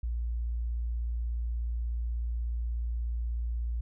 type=tone; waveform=sine; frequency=58.27 Hz; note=A#1; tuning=in tune; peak=-29 dBFS; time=0.03-3.81 s; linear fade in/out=5 ms; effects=none